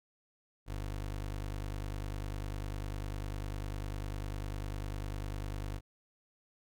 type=tone; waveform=25% pulse; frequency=50 Hz; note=G1; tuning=35 cents sharp; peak=-33 dBFS; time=0.66-5.81 s; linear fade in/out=50 ms; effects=none